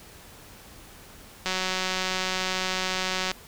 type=click train; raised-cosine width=0.2 ms; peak=-10 dBFS; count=346; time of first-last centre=1.46-3.315 s; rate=186 Hz; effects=pink hiss -48 dBFS RMS until 3.47 s